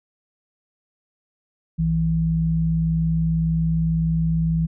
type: tone pair together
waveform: sine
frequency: 60.7 / 162.5 Hz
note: B1 / E3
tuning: -29 / -24 cents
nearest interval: octave + perfect fourth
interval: 1705 cents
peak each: -26 / -18 dBFS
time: 1.78-4.67 s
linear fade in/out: 20 ms
effects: none